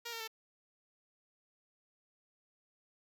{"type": "tone with pitch steps", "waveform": "5% pulse", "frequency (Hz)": [470, 457.1, 444.6], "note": ["A#4", "A#4", "A4"], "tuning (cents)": [14, -34, 18], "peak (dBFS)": -29, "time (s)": [0.05, 0.278], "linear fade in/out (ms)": 10, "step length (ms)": 76, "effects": []}